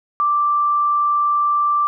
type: tone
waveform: sine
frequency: 1174.7 Hz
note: D6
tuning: in tune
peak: -14 dBFS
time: 0.2-1.87 s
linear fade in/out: 0 ms
effects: none